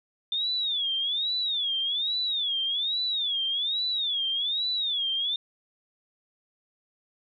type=tone with vibrato; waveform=sine; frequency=3546 Hz; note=A7; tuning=13 cents sharp; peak=-25 dBFS; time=0.32-5.36 s; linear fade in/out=2 ms; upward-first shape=sine; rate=1.2 Hz; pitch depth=200 cents each way; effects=none